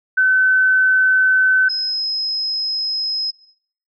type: tone pair in turn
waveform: sine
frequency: 1521 / 5116 Hz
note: F#6 / D#8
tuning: +47 / +47 cents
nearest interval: octave + major sixth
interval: 2100 cents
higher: second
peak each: -11 / -19 dBFS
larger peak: first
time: 0.17-1.69 / 1.69-3.31 s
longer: second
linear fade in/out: 10 ms
effects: noise-tail reverb RT60 0.6 s tail -17 dB re dry